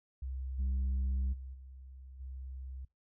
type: tone with level steps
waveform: sine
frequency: 65.41 Hz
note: C2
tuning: in tune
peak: -36 / -27 / -42 / -48 / -41 dBFS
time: 0.22-2.85 s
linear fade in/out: 5 ms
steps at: 0.58 / 1.32 / 1.53 / 2.19 s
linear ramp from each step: 20 ms
effects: noise-tail reverb RT60 0.2 s tail -23 dB re dry + tanh soft clip ceiling -29 dBFS